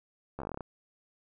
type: slowing click train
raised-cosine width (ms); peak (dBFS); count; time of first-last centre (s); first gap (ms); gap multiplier
1; -24; 11; 0.39-0.607; 13; 1.11
effects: none